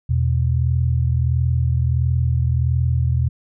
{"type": "tone pair together", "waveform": "sine", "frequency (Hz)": [82.22, 123.7], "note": ["E2", "B2"], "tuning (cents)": [-4, 3], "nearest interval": "perfect fifth", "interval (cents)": 707, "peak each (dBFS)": -18, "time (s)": [0.09, 3.29], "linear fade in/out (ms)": 10, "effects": []}